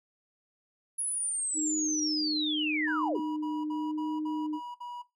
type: linear sweep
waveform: sine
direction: down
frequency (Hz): 10548 to 223.1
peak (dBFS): -29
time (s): 0.98-3.2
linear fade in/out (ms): 10
type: tone with vibrato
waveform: sine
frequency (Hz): 305.6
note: D#4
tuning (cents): -31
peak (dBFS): -30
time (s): 1.54-4.6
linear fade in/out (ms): 50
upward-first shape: sine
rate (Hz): 0.86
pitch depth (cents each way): 10
type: tone bursts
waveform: triangle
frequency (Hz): 969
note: B5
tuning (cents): -33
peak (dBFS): -36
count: 8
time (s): 2.87-5.022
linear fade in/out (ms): 10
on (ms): 220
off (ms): 56
effects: noise-tail reverb RT60 0.2 s tail -17 dB re dry